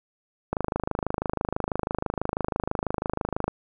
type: click train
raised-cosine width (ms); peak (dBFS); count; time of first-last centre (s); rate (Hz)
1; -11; 78; 0.53-3.48; 26.1
effects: none